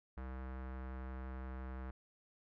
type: tone with low-pass filter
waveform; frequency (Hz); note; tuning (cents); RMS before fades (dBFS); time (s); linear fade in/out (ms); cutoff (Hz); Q
square; 64.7; C2; -19; -45; 0.17-1.91; 5; 1500; 1.8
effects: none